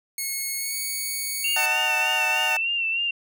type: tone with pitch glide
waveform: 5% pulse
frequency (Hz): 2184 to 2231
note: C#7 to C#7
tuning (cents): -26 to +11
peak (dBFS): -17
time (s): 0.18-1.66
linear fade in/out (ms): 2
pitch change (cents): +37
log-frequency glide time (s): 0.57-0.75
type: tone with vibrato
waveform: sine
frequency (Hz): 2730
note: F7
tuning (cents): -40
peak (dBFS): -22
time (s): 1.44-3.11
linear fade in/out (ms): 5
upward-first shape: sine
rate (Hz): 3.3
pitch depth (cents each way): 51
type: chord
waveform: 20% pulse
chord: D# diminished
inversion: none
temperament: just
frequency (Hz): 622.3 / 746.7 / 896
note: D#5 / F#5 / A5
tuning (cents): 0 / +16 / +31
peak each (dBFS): -29 / -23 / -23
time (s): 1.56-2.57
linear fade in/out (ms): 5
effects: none